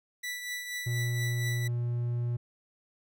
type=tone with tremolo; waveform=sawtooth; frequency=1969 Hz; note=B6; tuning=6 cents flat; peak=-29 dBFS; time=0.23-1.68 s; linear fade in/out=10 ms; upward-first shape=triangle; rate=4.2 Hz; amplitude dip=55%
type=tone; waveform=triangle; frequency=120 Hz; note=B2; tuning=49 cents flat; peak=-26 dBFS; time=0.86-2.37 s; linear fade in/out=10 ms
effects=none